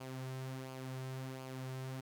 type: tone with flanger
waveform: sawtooth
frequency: 130.81 Hz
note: C3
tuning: in tune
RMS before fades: -44 dBFS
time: 0-2.01 s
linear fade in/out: 10 ms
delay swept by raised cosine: 0.52 to 4.22 ms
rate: 1.4 Hz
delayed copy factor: -0.5
effects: none